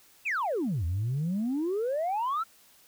sine exponential two-way sweep, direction down then up, 2751 to 79.9 to 1381 Hz, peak -25 dBFS, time 0.25-2.44 s, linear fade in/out 20 ms, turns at 0.85 s, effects tanh soft clip ceiling -24 dBFS + white hiss -59 dBFS RMS until 2.87 s

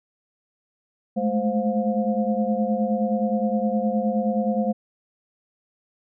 sine tone cluster, 209.5 / 219.1 / 522 / 709 Hz, G#3 / A3 / C5 / F5, +15 / -7 / -4 / +26 cents, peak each -24 / -25 / -26 / -29 dBFS, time 1.16-4.73 s, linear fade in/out 20 ms, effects none

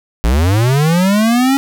square linear sweep, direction up, 51.91 to 277.2 Hz, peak -10 dBFS, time 0.24-1.57 s, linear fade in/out 0 ms, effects 7-bit

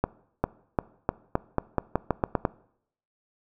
accelerating click train, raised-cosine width 1 ms, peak -8 dBFS, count 12, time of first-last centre 0.04-2.452 s, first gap 400 ms, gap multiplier 0.87, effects noise-tail reverb RT60 0.7 s tail -21 dB re dry

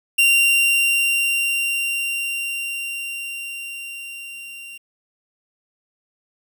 45% pulse tone with level ramp, 2768 Hz, F7, 16 cents flat, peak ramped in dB -12 to -35 dBFS, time 0.18-4.78 s, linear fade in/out 10 ms, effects 9-bit

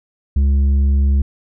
sine tone with tanh clipping, 69.3 Hz, C#2, in tune, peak -12 dBFS, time 0.36-1.22 s, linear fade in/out 5 ms, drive 6 dB, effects none

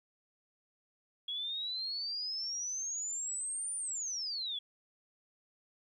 sine exponential two-way sweep, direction up then down, 3322 to 9380 to 3322 Hz, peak -35 dBFS, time 1.28-4.59 s, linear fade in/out 5 ms, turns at 3.76 s, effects 12-bit

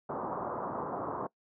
white low-pass noise, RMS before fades -36 dBFS, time 0.09-1.27 s, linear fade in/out 5 ms, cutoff 1200 Hz, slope 48 dB/octave, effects noise-tail reverb RT60 0.1 s tail -22 dB re dry + high-pass 150 Hz 12 dB/octave

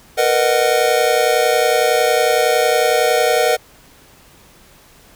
square chord, B major seventh, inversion third, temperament just, 463 / 493.9 / 617.4 / 740.8 Hz, A#4 / B4 / D#5 / F#5, -12 / 0 / -14 / +2 cents, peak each -19 dBFS, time 0.17-3.57 s, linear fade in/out 20 ms, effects pink hiss -47 dBFS RMS until 5.15 s

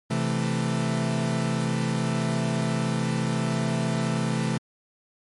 40% pulse chord, A minor, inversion first, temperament equal, 130.81 / 164.81 / 220 Hz, C3 / E3 / A3, 0 / 0 / 0 cents, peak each -27 dBFS, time 0.1-4.58 s, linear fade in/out 10 ms, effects MP3 48 kbps

